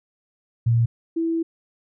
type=tone pair in turn; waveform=sine; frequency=116.54 / 329.6 Hz; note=A#2 / E4; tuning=0 / 0 cents; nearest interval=octave + tritone; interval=1800 cents; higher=second; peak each=-15 / -20 dBFS; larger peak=first; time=0.66-0.86 / 1.16-1.43 s; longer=second; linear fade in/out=10 ms; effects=none